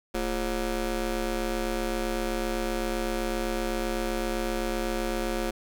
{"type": "ring-modulated tone", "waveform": "20% pulse", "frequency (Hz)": 189.9, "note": "F#3", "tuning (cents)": 45, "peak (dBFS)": -19, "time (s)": [0.14, 5.51], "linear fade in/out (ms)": 10, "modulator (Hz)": 156, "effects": []}